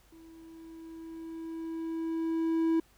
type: tone with level ramp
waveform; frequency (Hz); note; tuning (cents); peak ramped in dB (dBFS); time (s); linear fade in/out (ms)
triangle; 326.7; E4; -15; -49 to -21; 0.12-2.8; 5
effects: added 50 Hz sine -64 dBFS peak until 2.97 s + pink hiss -64 dBFS RMS until 2.97 s